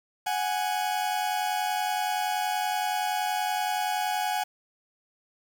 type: tone pair together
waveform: 40% pulse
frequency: 740 / 830.6 Hz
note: F#5 / G#5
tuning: 0 / 0 cents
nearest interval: major second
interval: 200 cents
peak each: -28 dBFS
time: 0.26-4.44 s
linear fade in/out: 10 ms
effects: 8-bit